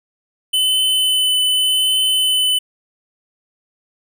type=tone with vibrato; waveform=square; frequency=3024 Hz; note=F#7; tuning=37 cents sharp; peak=-14 dBFS; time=0.53-2.59 s; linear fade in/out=10 ms; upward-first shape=triangle; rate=0.85 Hz; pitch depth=10 cents each way; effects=none